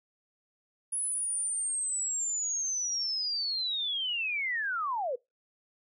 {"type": "linear sweep", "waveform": "sine", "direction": "down", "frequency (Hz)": [10390, 456.9], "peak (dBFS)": -29, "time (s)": [0.92, 5.16], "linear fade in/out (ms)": 10, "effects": ["noise-tail reverb RT60 0.2 s tail -23 dB re dry"]}